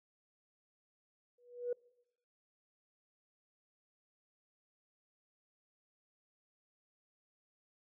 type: tone with exponential growth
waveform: sine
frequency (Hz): 486.4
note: B4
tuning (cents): -26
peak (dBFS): -30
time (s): 1.38-1.73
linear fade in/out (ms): 5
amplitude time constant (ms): 76
effects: noise-tail reverb RT60 0.9 s tail -25 dB re dry + tanh soft clip ceiling -27 dBFS